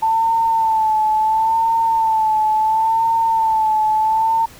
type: tone with vibrato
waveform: sine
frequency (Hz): 886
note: A5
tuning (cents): +12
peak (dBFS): -13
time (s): 0.02-4.46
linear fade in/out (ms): 10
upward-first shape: sine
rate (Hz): 0.72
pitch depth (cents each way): 45
effects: pink hiss -42 dBFS RMS until 4.59 s

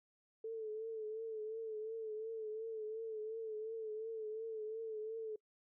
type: tone with vibrato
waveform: sine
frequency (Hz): 440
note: A4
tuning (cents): 0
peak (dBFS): -40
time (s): 0.44-5.36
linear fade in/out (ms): 5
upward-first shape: triangle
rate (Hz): 2.8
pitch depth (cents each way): 60
effects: noise-tail reverb RT60 0.1 s tail -25 dB re dry

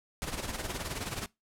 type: noise with tremolo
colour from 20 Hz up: pink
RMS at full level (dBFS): -34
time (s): 0.22-1.26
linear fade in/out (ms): 0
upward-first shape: sine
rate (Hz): 19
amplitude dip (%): 65
effects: noise-tail reverb RT60 0.2 s tail -22 dB re dry + low-pass 12000 Hz 12 dB/octave

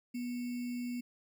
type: tone with sample-and-hold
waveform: sine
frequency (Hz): 243.8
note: B3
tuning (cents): -22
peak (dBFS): -35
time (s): 0.14-1.01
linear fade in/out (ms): 10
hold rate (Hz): 2450
effects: none

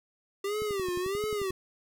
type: tone with vibrato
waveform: square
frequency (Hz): 390.3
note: G4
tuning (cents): -8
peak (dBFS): -30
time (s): 0.44-1.51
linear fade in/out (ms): 5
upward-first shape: sine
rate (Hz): 1.5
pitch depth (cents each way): 160
type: click train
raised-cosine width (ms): 3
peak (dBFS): -28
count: 11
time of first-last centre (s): 0.62-1.505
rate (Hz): 11.3
effects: none

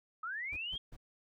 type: linear sweep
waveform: sine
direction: up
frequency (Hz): 1244.5 to 3289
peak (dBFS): -37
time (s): 0.23-0.78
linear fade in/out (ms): 5
type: noise bursts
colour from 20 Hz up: brown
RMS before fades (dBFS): -48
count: 3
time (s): 0.52-0.967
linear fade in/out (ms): 10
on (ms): 49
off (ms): 150
effects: none

